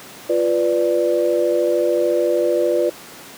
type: chord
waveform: sine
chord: B diminished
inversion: second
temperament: equal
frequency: 349.2 / 493.9 / 587.3 Hz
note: F4 / B4 / D5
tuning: 0 / 0 / 0 cents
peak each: -19 dBFS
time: 0.29-2.9 s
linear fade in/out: 10 ms
effects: pink hiss -38 dBFS RMS until 3.37 s + high-pass 200 Hz 12 dB/octave